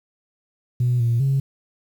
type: tone with pitch steps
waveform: sine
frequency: 123 / 117.5 / 136.2 Hz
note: B2 / A#2 / C#3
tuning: -7 / +14 / -30 cents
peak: -15 dBFS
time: 0.8-1.4 s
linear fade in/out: 5 ms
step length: 200 ms
effects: tanh soft clip ceiling -13 dBFS + 8-bit